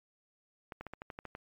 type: clicks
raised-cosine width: 0.5 ms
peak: -27 dBFS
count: 9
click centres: 0.722 / 0.81 / 0.867 / 0.936 / 1.019 / 1.102 / 1.189 / 1.253 / 1.351 s
effects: MP3 64 kbps